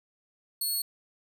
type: tone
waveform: 10% pulse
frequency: 4351 Hz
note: C#8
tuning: 33 cents flat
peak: -21 dBFS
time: 0.61-0.82 s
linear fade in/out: 5 ms
effects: none